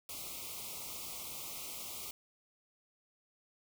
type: band-stop noise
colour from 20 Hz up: white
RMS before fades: -44 dBFS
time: 0.09-2.11 s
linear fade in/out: 2 ms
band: 1300 to 2100 Hz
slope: 96 dB/octave
effects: none